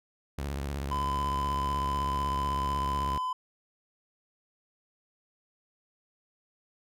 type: tone with vibrato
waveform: sawtooth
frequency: 69.8 Hz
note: C#2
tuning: 13 cents sharp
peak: -28 dBFS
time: 0.38-3.18 s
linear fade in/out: 5 ms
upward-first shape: triangle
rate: 16 Hz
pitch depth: 170 cents each way
type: tone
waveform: triangle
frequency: 1013 Hz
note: B5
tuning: 44 cents sharp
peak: -27 dBFS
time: 0.91-3.33 s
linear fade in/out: 5 ms
effects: none